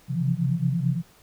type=tone cluster; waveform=sine; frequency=131.1 / 136.1 / 165.4 / 174.1 Hz; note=C3 / C#3 / E3 / F3; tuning=+4 / -31 / +6 / -5 cents; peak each=-27 dBFS; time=0.08-1.03 s; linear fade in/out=50 ms; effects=pink hiss -56 dBFS RMS until 1.22 s